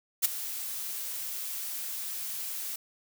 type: noise with ADSR envelope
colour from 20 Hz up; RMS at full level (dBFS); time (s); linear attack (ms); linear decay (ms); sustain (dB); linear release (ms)
blue; -21; 0.22-2.76; 29; 13; -15; 4
effects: none